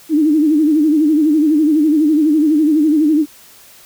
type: tone with vibrato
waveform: sine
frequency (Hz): 305.4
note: D#4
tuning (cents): -32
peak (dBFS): -9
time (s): 0.09-3.26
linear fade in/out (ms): 50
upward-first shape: sine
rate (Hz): 12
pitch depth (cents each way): 95
effects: white hiss -43 dBFS RMS until 3.85 s